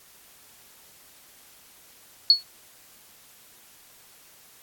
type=tone with exponential decay; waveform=sine; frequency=4375 Hz; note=C#8; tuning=24 cents flat; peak=-8 dBFS; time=2.3-2.43 s; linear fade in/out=1 ms; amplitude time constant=27 ms; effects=white hiss -53 dBFS RMS until 4.62 s + AAC 64 kbps